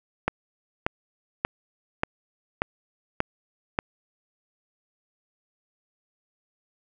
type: click train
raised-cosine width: 0.5 ms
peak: -7 dBFS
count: 7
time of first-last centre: 0.28-3.789 s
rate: 1.71 Hz
effects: none